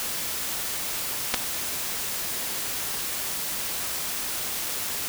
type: clicks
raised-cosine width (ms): 0.2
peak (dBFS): -5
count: 2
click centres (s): 1.34 / 1.344
effects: white hiss -30 dBFS RMS until 5.08 s